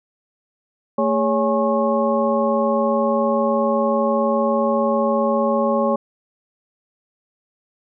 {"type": "tone cluster", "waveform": "sine", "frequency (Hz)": [225.1, 408.3, 560, 833, 1088], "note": ["A3", "G#4", "C#5", "G#5", "C#6"], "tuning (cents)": [40, -29, 18, 5, -33], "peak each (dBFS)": [-21, -25, -19, -26, -24], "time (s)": [0.98, 5.96], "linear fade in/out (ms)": 5, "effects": []}